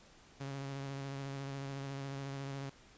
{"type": "tone with vibrato", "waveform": "sawtooth", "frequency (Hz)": 137.6, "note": "C#3", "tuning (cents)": -12, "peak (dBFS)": -36, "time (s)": [0.4, 2.7], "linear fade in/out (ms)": 10, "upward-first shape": "sine", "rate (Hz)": 14, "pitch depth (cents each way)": 23, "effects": ["pink hiss -61 dBFS RMS until 2.97 s", "resampled to 16000 Hz"]}